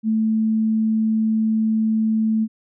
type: tone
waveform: sine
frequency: 220 Hz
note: A3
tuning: in tune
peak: -16 dBFS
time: 0.03-2.48 s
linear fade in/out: 50 ms
effects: none